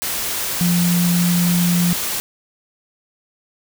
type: tone in noise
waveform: sine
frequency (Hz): 174.61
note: F3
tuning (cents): 0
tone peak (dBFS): -14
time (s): 0.61-1.93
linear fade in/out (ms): 0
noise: white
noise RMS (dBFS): -23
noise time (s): 0.02-2.2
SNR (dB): +6
effects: none